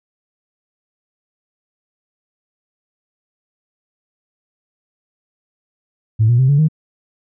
sine tone with pitch steps, 110 / 119.96 / 130.81 / 142.65 / 155.56 Hz, A2 / B2 / C3 / C#3 / D#3, 0 / -50 / 0 / +50 / 0 cents, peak -8 dBFS, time 6.19-6.685 s, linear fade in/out 20 ms, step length 99 ms, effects tanh soft clip ceiling -5 dBFS

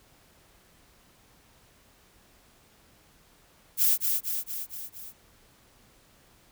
violet noise with echo, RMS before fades -22 dBFS, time 3.77-3.98 s, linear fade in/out 50 ms, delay 230 ms, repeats 5, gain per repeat -4 dB, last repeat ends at 5.13 s, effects pink hiss -60 dBFS RMS until 6.51 s

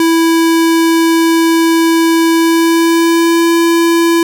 square tone with pitch glide, 329.6 to 335.7 Hz, E4 to E4, 0 to +32 cents, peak -8 dBFS, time 0-4.23 s, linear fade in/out 2 ms, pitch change +32 cents, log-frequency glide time 2.33-3.55 s, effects none

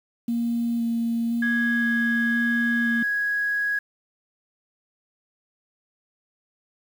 sine tone with vibrato, 233.1 Hz, A#3, in tune, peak -21 dBFS, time 0.28-3.03 s, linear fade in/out 5 ms, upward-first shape square, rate 0.97 Hz, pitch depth 10 cents each way
sine tone, 1661.2 Hz, G#6, in tune, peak -21 dBFS, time 1.42-3.79 s, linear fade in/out 5 ms
effects tanh soft clip ceiling -15 dBFS + 8-bit

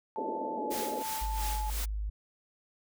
sine tone with vibrato, 867 Hz, A5, 26 cents flat, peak -35 dBFS, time 0.16-1.7 s, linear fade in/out 0 ms, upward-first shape square, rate 1.2 Hz, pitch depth 22 cents each way
white band-pass noise, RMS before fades -37 dBFS, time 0.17-1.03 s, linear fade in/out 10 ms, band 230 to 610 Hz, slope 48 dB/octave
white noise with tremolo, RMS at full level -37 dBFS, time 0.7-1.86 s, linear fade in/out 20 ms, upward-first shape sine, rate 2.9 Hz, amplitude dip 70%
sine tone, 51.91 Hz, G#1, in tune, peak -31 dBFS, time 1.21-2.1 s, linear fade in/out 10 ms
effects none

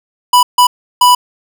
square tone bursts at uneven times, 987.8 Hz, B5, in tune, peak -5 dBFS, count 3, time 0.33-0.43 / 0.58-0.67 / 1.01-1.15 s, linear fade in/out 5 ms, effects none

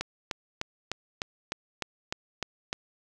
click train, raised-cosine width 0.2 ms, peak -13 dBFS, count 10, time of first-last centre 0.01-2.729 s, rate 3.31 Hz, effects none

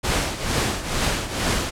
pink noise with tremolo, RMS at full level -20 dBFS, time 0.03-1.71 s, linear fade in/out 20 ms, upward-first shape triangle, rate 2.2 Hz, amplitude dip 75%, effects low-pass 9000 Hz 12 dB/octave

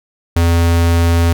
square tone, 84.6 Hz, E2, 45 cents sharp, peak -10 dBFS, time 0.36-1.33 s, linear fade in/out 5 ms, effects none

